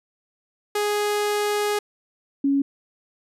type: tone pair in turn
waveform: sawtooth / sine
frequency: 415.3 / 277.9 Hz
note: G#4 / C#4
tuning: 0 / +4 cents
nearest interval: perfect fifth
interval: 696 cents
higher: first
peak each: -17 dBFS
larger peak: neither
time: 0.75-1.79 / 2.44-2.62 s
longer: first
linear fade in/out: 5 ms
effects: resampled to 32000 Hz